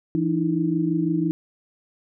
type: tone cluster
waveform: sine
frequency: 167.3 / 300.2 / 326.2 Hz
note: E3 / D4 / E4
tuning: +26 / +38 / -18 cents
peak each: -24 dBFS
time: 0.15-1.31 s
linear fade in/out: 0 ms
effects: none